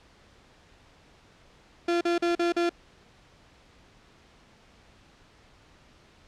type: tone bursts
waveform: 35% pulse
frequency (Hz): 344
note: F4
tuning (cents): -26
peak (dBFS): -21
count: 5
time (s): 1.88-2.694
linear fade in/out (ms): 5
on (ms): 130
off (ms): 41
effects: pink hiss -57 dBFS RMS until 6.27 s + low-pass 5000 Hz 12 dB/octave